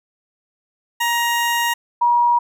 20% pulse / sine tone pair in turn, 943 / 956.2 Hz, A#5 / A#5, +20 / +44 cents, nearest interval unison, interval 24 cents, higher second, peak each -12 dBFS, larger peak neither, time 1-1.74 / 2.01-2.39 s, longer first, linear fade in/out 10 ms, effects none

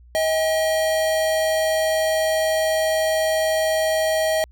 square tone pair together, 636 / 802 Hz, D#5 / G5, +38 / +39 cents, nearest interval major third, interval 401 cents, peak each -19 / -30 dBFS, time 0.15-4.44 s, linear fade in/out 0 ms, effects added 60 Hz sine -45 dBFS peak until 4.51 s

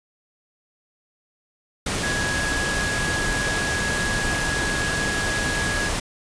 sine tone in noise, 1666 Hz, G#6, 5 cents sharp, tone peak -25 dBFS, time 2.03-5.89 s, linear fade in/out 5 ms, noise pink, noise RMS -25 dBFS, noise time 1.86-6 s, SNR -3 dB, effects resampled to 22050 Hz

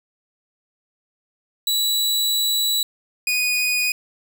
sawtooth tone pair in turn, 3930 / 2476 Hz, B7 / D#7, -9 / -9 cents, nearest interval minor sixth, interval 800 cents, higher first, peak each -15 dBFS, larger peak neither, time 1.67-2.83 / 3.27-3.92 s, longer first, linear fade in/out 2 ms, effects none

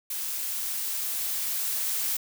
blue noise with level ramp, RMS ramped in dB -32 to -28 dBFS, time 0.1-2.17 s, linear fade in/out 5 ms, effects none

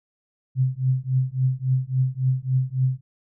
sine tone with tremolo, 130 Hz, C3, 11 cents flat, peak -15 dBFS, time 0.55-3.01 s, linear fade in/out 50 ms, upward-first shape triangle, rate 3.6 Hz, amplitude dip 100%, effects none

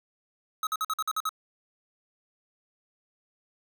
square tone bursts, 1278 Hz, D#6, 46 cents sharp, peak -27 dBFS, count 8, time 0.63-1.292 s, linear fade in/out 2 ms, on 39 ms, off 50 ms, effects none

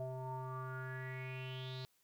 square tone with low-pass filter sweep, 129.5 Hz, C3, 17 cents flat, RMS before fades -44 dBFS, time 0-1.85 s, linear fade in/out 0 ms, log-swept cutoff 660 to 4200 Hz, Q 7.8, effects white hiss -75 dBFS RMS until 2.03 s

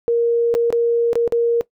sine tone with dropouts, 468.7 Hz, A#4, 9 cents sharp, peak -13 dBFS, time 0.08-1.61 s, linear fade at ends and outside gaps 0 ms, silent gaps 0.541-0.55 / 0.704-0.726 / 1.131-1.155 / 1.277-1.323 s, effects noise-tail reverb RT60 0.1 s tail -19 dB re dry

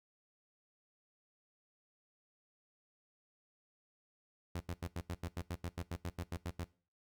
sawtooth tone bursts, 86.9 Hz, F2, 8 cents flat, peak -34 dBFS, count 16, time 4.55-6.643 s, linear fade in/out 5 ms, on 53 ms, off 83 ms, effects noise-tail reverb RT60 0.4 s tail -20 dB re dry

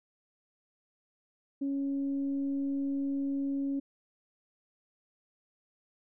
sine tone with frequency modulation, 277.2 Hz, C#4, in tune, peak -29 dBFS, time 1.61-3.8 s, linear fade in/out 10 ms, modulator 277 Hz, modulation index 0.21, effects none

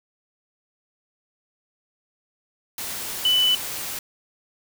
sine tone in noise, 2990 Hz, F#7, 17 cents sharp, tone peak -16 dBFS, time 3.25-3.55 s, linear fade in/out 2 ms, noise white, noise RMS -31 dBFS, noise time 2.78-3.99 s, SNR +12 dB, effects none

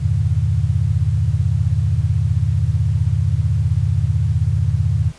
sine chord, E half-diminished seventh, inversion none, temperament equal with one note detuned, 82.41 / 98 / 116.54 / 149.4 Hz, E2 / G2 / Bb2 / D3, 0 / 0 / 0 / +30 cents, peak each -20 / -19 / -19 / -22 dBFS, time 0-5.12 s, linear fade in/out 20 ms, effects pink hiss -45 dBFS RMS until 5.18 s + resampled to 22050 Hz

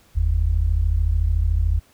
sine tone pair together, 46.53 / 80.2 Hz, F#1 / E2, +10 / -47 cents, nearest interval major sixth, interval 943 cents, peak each -19 dBFS, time 0.15-1.8 s, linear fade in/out 20 ms, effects pink hiss -56 dBFS RMS until 1.93 s

